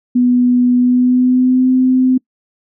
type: tone with pitch glide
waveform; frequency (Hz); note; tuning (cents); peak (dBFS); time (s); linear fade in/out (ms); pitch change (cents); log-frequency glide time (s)
sine; 246.9 to 256.9; B3 to C4; 0 to -32; -8; 0.15-2.18; 10; +68; 0.76-1.7
effects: noise-tail reverb RT60 0.1 s tail -25 dB re dry